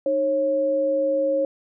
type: tone pair together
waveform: sine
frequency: 307 / 546.5 Hz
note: D#4 / C#5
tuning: -23 / -25 cents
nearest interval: minor seventh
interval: 998 cents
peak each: -28 / -19 dBFS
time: 0.06-1.45 s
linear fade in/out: 2 ms
effects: none